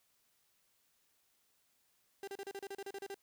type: tone bursts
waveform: 35% pulse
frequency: 394.9 Hz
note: G4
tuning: 13 cents sharp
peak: -40 dBFS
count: 12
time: 2.23-3.144 s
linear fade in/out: 2 ms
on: 45 ms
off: 34 ms
effects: white hiss -75 dBFS RMS until 3.22 s